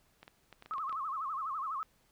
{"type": "clicks", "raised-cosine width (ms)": 0.3, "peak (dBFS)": -34, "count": 9, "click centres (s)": [0.23, 0.279, 0.527, 0.624, 0.66, 0.737, 0.782, 0.895, 0.927]}
{"type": "tone with vibrato", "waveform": "sine", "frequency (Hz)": 1178, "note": "D6", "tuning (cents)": 5, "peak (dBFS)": -34, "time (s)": [0.71, 1.83], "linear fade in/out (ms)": 0, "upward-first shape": "sine", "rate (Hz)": 12, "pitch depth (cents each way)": 190}
{"effects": ["pink hiss -70 dBFS RMS until 2.11 s"]}